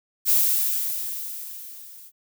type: noise with level ramp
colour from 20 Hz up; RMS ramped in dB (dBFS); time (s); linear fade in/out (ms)
violet; -17 to -46; 0.25-2.12; 50
effects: none